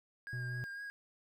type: tone with vibrato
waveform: triangle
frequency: 1627 Hz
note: G#6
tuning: 36 cents flat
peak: -40 dBFS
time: 0.27-0.9 s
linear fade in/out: 0 ms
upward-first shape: triangle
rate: 4 Hz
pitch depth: 28 cents each way
type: tone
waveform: triangle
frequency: 123.4 Hz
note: B2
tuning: 1 cent flat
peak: -36 dBFS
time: 0.33-0.64 s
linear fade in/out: 0 ms
effects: none